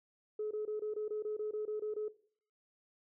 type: tone bursts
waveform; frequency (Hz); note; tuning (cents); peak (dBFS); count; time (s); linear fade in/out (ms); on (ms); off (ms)
sine; 426.2; G#4; +45; -33; 12; 0.39-2.083; 5; 120; 23
effects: noise-tail reverb RT60 0.5 s tail -17 dB re dry + tanh soft clip ceiling -30 dBFS